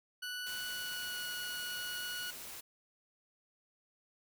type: tone with pitch glide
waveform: 20% pulse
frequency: 1480 to 1461.3 Hz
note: F#6 to F#6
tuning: 0 to -22 cents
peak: -34 dBFS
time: 0.22-2.31 s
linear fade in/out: 10 ms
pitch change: -22 cents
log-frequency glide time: 0.57-1.3 s
type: noise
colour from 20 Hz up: white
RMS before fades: -47 dBFS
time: 0.46-2.61 s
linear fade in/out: 10 ms
effects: none